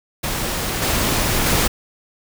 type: noise with level steps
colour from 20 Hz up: pink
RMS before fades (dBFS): -23 / -19 / -17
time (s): 0.23-1.68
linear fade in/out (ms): 10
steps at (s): 0.82 / 1.46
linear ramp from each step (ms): 2
effects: none